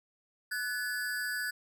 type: ring-modulated tone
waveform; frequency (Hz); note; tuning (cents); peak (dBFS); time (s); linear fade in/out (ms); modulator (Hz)
square; 1600; G6; +35; -30; 0.51-1.51; 10; 113
effects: none